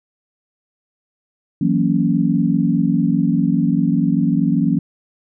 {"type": "chord", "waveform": "sine", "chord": "F# dominant seventh", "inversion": "third", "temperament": "equal with one note detuned", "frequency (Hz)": [164.81, 185, 233.1, 278], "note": ["E3", "F#3", "A#3", "C#4"], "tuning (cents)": [0, 0, 0, 5], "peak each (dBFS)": -19, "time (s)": [1.61, 4.79], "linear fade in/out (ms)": 5, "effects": []}